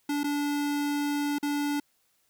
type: tone with dropouts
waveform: square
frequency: 289.8 Hz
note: D4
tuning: 23 cents flat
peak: -27 dBFS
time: 0.09-1.8 s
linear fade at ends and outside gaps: 5 ms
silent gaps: 0.234-0.241 / 1.385-1.428 s
effects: white hiss -70 dBFS RMS until 2.29 s